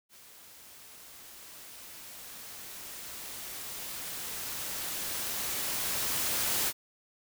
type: noise with level ramp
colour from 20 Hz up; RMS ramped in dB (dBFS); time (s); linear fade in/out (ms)
white; -54 to -29; 0.09-6.73; 50
effects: none